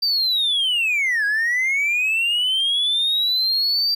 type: linear two-way sweep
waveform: triangle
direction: down then up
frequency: 4699 to 1631 to 4699 Hz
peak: -15 dBFS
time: 0.02-3.95 s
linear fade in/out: 10 ms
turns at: 1.25 s
effects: tanh soft clip ceiling -12 dBFS